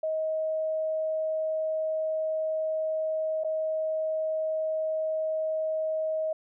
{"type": "tone with dropouts", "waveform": "sine", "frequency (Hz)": 631, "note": "D#5", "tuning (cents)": 24, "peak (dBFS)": -26, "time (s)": [0.03, 6.33], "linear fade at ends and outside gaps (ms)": 5, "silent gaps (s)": [3.437, 3.445], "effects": []}